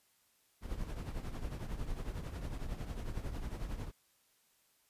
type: noise with tremolo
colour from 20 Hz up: brown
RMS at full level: -37 dBFS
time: 0.61-3.92 s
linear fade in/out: 50 ms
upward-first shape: triangle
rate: 11 Hz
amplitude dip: 70%
effects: white hiss -72 dBFS RMS until 4.89 s + resampled to 32000 Hz